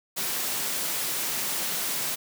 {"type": "high-pass noise", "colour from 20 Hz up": "white", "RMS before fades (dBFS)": -29, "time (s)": [0.16, 2.16], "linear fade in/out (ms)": 20, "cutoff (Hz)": 120, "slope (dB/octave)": 48, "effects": []}